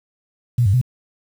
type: tone with pitch steps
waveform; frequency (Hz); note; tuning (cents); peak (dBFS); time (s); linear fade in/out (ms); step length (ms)
sine; 120.5 / 97.4 / 126.1; B2 / G2 / B2; -42 / -11 / +36; -12; 0.58-0.814; 5; 78
effects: 7-bit